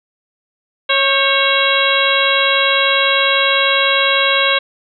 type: harmonic tone with a mistuned harmonic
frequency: 550 Hz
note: C#5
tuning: 14 cents flat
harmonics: 1 / 2 / 3 / 4 / 5 / 6 / 7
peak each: -19 / -19 / -19 / -19 / -19 / -19 / -19 dBFS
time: 0.89-4.59 s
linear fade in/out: 10 ms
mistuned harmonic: 3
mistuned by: -60 cents
effects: none